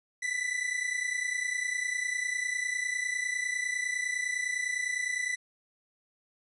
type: tone pair together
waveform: 45% pulse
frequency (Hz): 1974.1 / 2004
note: B6 / B6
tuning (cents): -1 / +25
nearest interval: unison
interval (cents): 26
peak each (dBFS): -32 / -33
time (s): 0.22-5.36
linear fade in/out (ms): 10
effects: resampled to 24000 Hz